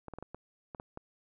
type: clicks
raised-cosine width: 1 ms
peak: -28 dBFS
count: 8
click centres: 0.083 / 0.137 / 0.186 / 0.226 / 0.346 / 0.748 / 0.799 / 0.974 s
effects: none